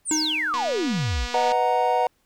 sine exponential sweep, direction down, 9730 to 45.38 Hz, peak -22 dBFS, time 0.05-1.28 s, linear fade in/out 50 ms
square tone with exponential decay, 310 Hz, D#4, 6 cents flat, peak -22 dBFS, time 0.11-0.94 s, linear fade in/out 2 ms, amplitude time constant 180 ms
click train, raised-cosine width 0.2 ms, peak -15 dBFS, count 239, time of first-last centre 0.54-1.519 s, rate 243 Hz
triangle chord, B major seventh, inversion none, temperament equal, 493.9 / 622.3 / 740 / 932.3 Hz, B4 / D#5 / F#5 / A#5, 0 / 0 / 0 / 0 cents, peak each -23 / -26 / -20 / -22 dBFS, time 1.34-2.07 s, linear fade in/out 2 ms
effects pink hiss -67 dBFS RMS until 2.25 s

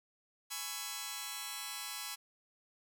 5% pulse chord, C# minor seventh, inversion second, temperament just, 831.5 / 997.9 / 1108.7 / 1330.5 Hz, G#5 / B5 / C#6 / E6, +2 / +18 / 0 / +16 cents, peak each -34 dBFS, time 0.5-2.16 s, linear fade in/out 20 ms, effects none

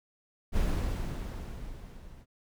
brown noise with level ramp, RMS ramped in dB -26 to -50 dBFS, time 0.52-2.26 s, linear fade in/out 50 ms, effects none

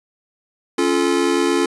square chord, Db augmented, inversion none, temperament just, 277.2 / 346.5 / 433.1 Hz, Db4 / F4 / A4, 0 / -14 / -27 cents, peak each -21 / -19 / -22 dBFS, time 0.78-1.66 s, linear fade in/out 5 ms, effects resampled to 24000 Hz

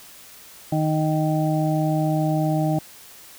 harmonic tone, 155.56 Hz, D#3, in tune, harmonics 1 / 2 / 4 / 5, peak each -21 / -24 / -27 / -28 dBFS, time 0.72-2.79 s, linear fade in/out 5 ms, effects white hiss -45 dBFS RMS until 3.38 s

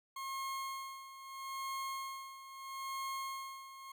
40% pulse tone with tremolo, 1077 Hz, C6, 50 cents sharp, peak -37 dBFS, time 0.16-3.92 s, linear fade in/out 5 ms, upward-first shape sine, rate 0.77 Hz, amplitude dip 75%, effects none

